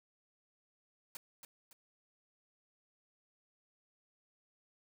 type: noise with echo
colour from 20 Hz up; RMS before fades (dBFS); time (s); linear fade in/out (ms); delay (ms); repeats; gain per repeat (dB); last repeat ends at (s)
white; -45; 1.15-1.17; 2; 280; 2; -7; 1.73
effects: none